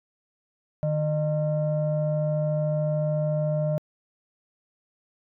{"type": "tone pair together", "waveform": "sine", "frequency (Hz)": [152.3, 608.8], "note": ["D#3", "D#5"], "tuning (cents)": [-37, -38], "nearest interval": "2 octaves", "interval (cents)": 2399, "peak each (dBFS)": [-23, -25], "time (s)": [0.83, 3.78], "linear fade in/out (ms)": 0, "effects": ["tanh soft clip ceiling -17 dBFS"]}